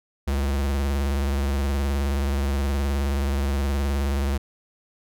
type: tone with vibrato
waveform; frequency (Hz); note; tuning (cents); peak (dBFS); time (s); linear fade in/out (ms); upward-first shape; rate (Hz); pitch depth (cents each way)
square; 69.5; C#2; +5; -22; 0.27-4.38; 10; square; 19; 61
effects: none